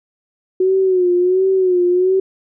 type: tone with vibrato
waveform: sine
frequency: 368.1 Hz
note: F#4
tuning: 9 cents flat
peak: -11 dBFS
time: 0.6-2.2 s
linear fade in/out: 5 ms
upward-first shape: sine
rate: 1.4 Hz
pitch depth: 68 cents each way
effects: none